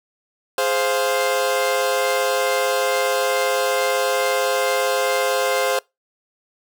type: chord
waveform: sawtooth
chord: F minor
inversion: first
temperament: equal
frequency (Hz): 415.3 / 523.3 / 698.5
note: Ab4 / C5 / F5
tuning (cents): 0 / 0 / 0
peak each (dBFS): -21 / -16 / -21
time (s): 0.58-5.79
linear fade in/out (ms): 2
effects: noise-tail reverb RT60 0.2 s tail -24 dB re dry